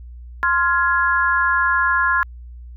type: chord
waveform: sine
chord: F minor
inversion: second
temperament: just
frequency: 1047.7 / 1396.9 / 1676.3 Hz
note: C6 / F6 / Ab6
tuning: +2 / 0 / +16 cents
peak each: -19 dBFS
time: 0.43-2.23 s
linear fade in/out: 0 ms
effects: added 60 Hz sine -34 dBFS peak until 2.76 s